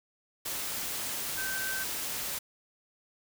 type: tone in noise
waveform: sine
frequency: 1544 Hz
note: G6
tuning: 27 cents flat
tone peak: -34 dBFS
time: 1.37-1.84 s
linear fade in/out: 10 ms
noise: white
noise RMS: -35 dBFS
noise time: 0.45-2.39 s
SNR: -2 dB
effects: none